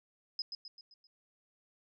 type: tone with echo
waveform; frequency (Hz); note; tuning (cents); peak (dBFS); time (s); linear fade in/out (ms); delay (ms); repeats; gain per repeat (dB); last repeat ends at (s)
sine; 5060; D#8; +28; -33; 0.39-0.42; 2; 130; 5; -6; 1.07
effects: none